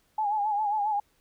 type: tone with vibrato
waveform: sine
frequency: 838 Hz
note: G#5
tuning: 15 cents sharp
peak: -24 dBFS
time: 0.18-1 s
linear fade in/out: 5 ms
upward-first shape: sine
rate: 7.4 Hz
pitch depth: 69 cents each way
effects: pink hiss -68 dBFS RMS until 1.2 s